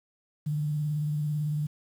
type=tone with vibrato; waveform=sine; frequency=149.8 Hz; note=D3; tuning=35 cents sharp; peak=-26 dBFS; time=0.46-1.67 s; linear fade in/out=10 ms; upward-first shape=square; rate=18 Hz; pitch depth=30 cents each way; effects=9-bit